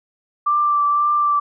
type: tone with vibrato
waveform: sine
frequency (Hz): 1174.7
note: D6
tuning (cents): 0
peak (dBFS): -14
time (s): 0.46-1.4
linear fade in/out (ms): 10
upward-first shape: triangle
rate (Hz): 1.9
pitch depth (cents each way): 18
effects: none